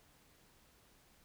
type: silence
effects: pink hiss -67 dBFS RMS until 1.24 s